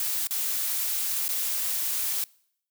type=noise with dropouts; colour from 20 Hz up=blue; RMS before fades=-28 dBFS; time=0-2.24 s; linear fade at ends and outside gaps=1 ms; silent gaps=0.271-0.308 / 1.281-1.289 s; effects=noise-tail reverb RT60 0.7 s tail -25 dB re dry